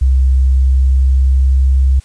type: tone with pitch glide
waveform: sine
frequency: 65.41 to 66.21 Hz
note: C2 to C2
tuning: 0 to +21 cents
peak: -7 dBFS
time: 0.01-2 s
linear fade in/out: 10 ms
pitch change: +21 cents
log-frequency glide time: 0.4-1.77 s
effects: white hiss -47 dBFS RMS until 2.04 s + resampled to 22050 Hz